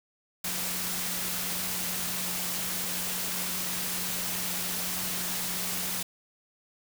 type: tone in noise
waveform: sine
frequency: 180.8 Hz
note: F#3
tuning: 40 cents flat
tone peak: -42 dBFS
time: 0.44-6.03 s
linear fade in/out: 5 ms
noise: white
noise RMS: -32 dBFS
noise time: 0.44-6.03 s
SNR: -13 dB
effects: none